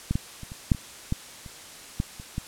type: clicks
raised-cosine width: 5 ms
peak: -12 / -12 / -26 / -26 / -6 / -22 / -12 / -29 / -12 / -27 / -16 dBFS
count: 11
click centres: 0.11 / 0.155 / 0.433 / 0.519 / 0.718 / 0.748 / 1.124 / 1.462 / 2.001 / 2.199 / 2.381 s
effects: white hiss -44 dBFS RMS until 2.47 s + low-pass 10000 Hz 12 dB/octave